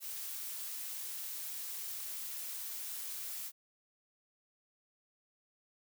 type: noise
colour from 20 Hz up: blue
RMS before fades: -42 dBFS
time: 0-3.52 s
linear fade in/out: 50 ms
effects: none